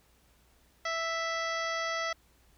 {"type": "harmonic tone", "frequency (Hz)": 659.3, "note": "E5", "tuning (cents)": 0, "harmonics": [1, 2, 3, 4, 5, 6, 7, 8, 9], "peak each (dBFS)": [-36, -35, -35, -48, -43, -51, -45, -46, -46], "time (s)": [0.85, 2.13], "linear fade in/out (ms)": 5, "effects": ["added 60 Hz sine -66 dBFS peak until 2.57 s", "pink hiss -66 dBFS RMS until 2.57 s"]}